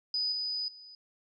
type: tone with level steps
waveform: sine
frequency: 4978 Hz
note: D#8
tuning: in tune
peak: -28 / -31 / -48 dBFS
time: 0.14-0.95 s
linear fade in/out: 2 ms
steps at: 0.32 / 0.68 s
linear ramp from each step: 2 ms
effects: none